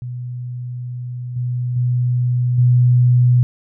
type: tone with level steps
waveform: sine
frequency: 123.47 Hz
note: B2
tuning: in tune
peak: -24 / -18 / -14 / -9 dBFS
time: 0.02-3.43 s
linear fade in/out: 0 ms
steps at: 1.36 / 1.76 / 2.58 s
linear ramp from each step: 5 ms
effects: none